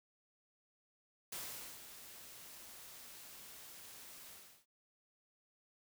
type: noise with ADSR envelope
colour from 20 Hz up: white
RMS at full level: -44 dBFS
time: 1.32-4.66 s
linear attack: 5 ms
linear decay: 460 ms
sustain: -10 dB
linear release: 360 ms
effects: none